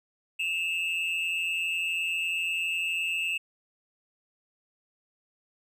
triangle tone pair together, 2617 / 2789 Hz, E7 / F7, -13 / -3 cents, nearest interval minor second, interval 110 cents, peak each -27 / -30 dBFS, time 0.39-3.38 s, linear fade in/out 10 ms, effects none

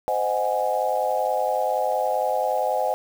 sine chord, Ab dominant seventh, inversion first, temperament equal with one note detuned, 518.1 / 622.3 / 740 / 830.6 Hz, C5 / Eb5 / Gb5 / Ab5, -17 / 0 / 0 / 0 cents, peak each -26 dBFS, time 0.08-2.94 s, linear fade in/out 0 ms, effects 7-bit

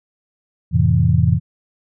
sine chord, F major seventh, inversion none, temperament equal, 87.31 / 110 / 130.81 / 164.81 Hz, F2 / A2 / C3 / E3, 0 / 0 / 0 / 0 cents, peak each -17 dBFS, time 0.71-1.4 s, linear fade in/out 50 ms, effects none

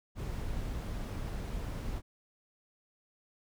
brown noise, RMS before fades -37 dBFS, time 0.15-2.02 s, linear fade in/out 50 ms, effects none

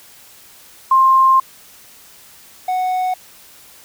sine / triangle tone pair in turn, 1057 / 738.8 Hz, C6 / F#5, +17 / -3 cents, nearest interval tritone, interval 620 cents, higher first, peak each -8 / -14 dBFS, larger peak first, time 0.91-1.4 / 2.68-3.14 s, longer first, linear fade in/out 5 ms, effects white hiss -44 dBFS RMS until 3.84 s

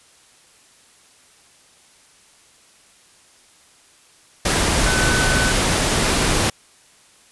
sine tone in noise, 1508 Hz, F#6, 32 cents sharp, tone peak -21 dBFS, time 4.86-5.52 s, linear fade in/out 5 ms, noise pink, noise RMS -18 dBFS, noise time 4.45-6.5 s, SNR -6 dB, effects white hiss -52 dBFS RMS until 7.31 s + resampled to 24000 Hz

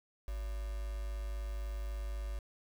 sine tone with quantisation, 51.91 Hz, G#1, in tune, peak -36 dBFS, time 0.28-2.39 s, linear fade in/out 0 ms, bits 8, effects none

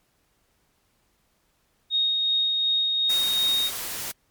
sine tone with tremolo, 3729 Hz, A#7, in tune, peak -19 dBFS, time 1.9-3.71 s, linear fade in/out 50 ms, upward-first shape sine, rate 2.7 Hz, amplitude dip 25%
white noise, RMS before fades -32 dBFS, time 3.09-4.12 s, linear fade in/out 10 ms
effects pink hiss -68 dBFS RMS until 4.3 s + MP3 96 kbps

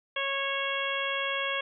harmonic tone, 550 Hz, C#5, 14 cents flat, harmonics 1 / 2 / 3 / 4 / 5 / 6, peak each -35 / -35 / -35 / -35 / -35 / -35 dBFS, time 0.16-1.61 s, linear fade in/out 5 ms, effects none

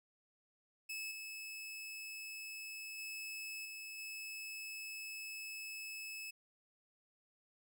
sawtooth tone with level steps, 2600 Hz, E7, 24 cents flat, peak -38 / -42 / -40 / -43 / -41 dBFS, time 0.89-6.31 s, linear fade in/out 10 ms, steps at 1.11 / 2.98 / 3.65 / 3.98 s, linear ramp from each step 5 ms, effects none

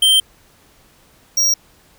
square tone pair in turn, 3136 / 5644 Hz, G7 / F8, 0 / +17 cents, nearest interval minor seventh, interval 1017 cents, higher second, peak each -10 / -13 dBFS, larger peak first, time 0.02-0.2 / 1.37-1.54 s, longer first, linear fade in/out 5 ms, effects pink hiss -52 dBFS RMS until 1.98 s

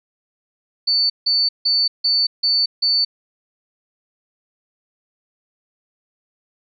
sine tone bursts, 4500 Hz, C#8, 25 cents sharp, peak -14 dBFS, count 6, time 0.87-3.05 s, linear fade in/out 10 ms, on 230 ms, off 160 ms, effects none

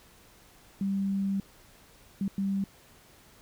sine tone bursts at uneven times, 196 Hz, G3, in tune, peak -26 dBFS, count 3, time 0.81-1.4 / 2.21-2.28 / 2.38-2.64 s, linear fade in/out 2 ms, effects pink hiss -57 dBFS RMS until 3.41 s

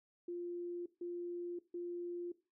sine tone bursts, 349.2 Hz, F4, in tune, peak -39 dBFS, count 3, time 0.28-2.32 s, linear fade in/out 5 ms, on 580 ms, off 150 ms, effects noise-tail reverb RT60 0.3 s tail -18 dB re dry

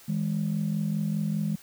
sine tone pair together, 160 / 205 Hz, D#3 / G#3, +49 / -22 cents, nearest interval major third, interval 429 cents, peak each -27 dBFS, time 0.08-1.56 s, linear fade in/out 10 ms, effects tanh soft clip ceiling -19 dBFS + white hiss -52 dBFS RMS until 1.62 s

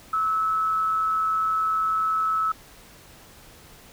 sine tone with amplitude modulation, 1299 Hz, E6, 26 cents flat, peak -19 dBFS, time 0.13-2.52 s, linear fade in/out 5 ms, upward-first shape sine, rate 170 Hz, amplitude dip 35%, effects pink hiss -49 dBFS RMS until 3.92 s

